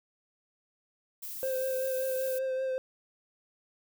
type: noise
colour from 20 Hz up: violet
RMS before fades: -40 dBFS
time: 1.22-2.39 s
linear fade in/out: 10 ms
type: tone with vibrato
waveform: triangle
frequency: 523.3 Hz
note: C5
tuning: in tune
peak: -27 dBFS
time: 1.43-2.78 s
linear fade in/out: 0 ms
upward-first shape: triangle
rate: 5.2 Hz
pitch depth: 25 cents each way
effects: none